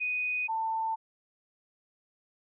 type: tone pair in turn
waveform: sine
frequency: 2489 / 892 Hz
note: D#7 / A5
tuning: 0 / +23 cents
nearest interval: octave + tritone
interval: 1777 cents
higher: first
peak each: -28 dBFS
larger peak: neither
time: 0-0.48 / 0.48-0.96 s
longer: neither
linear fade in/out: 20 ms
effects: none